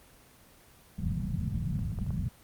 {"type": "low-pass noise", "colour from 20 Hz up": "white", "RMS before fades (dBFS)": -32, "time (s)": [0.98, 2.29], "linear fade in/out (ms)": 10, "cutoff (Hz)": 200, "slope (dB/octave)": 48}
{"type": "clicks", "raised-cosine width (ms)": 1, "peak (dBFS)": [-37, -39, -32, -37, -33], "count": 5, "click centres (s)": [1.791, 1.918, 1.988, 2.065, 2.106]}
{"effects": ["pink hiss -57 dBFS RMS until 2.43 s", "Opus 24 kbps"]}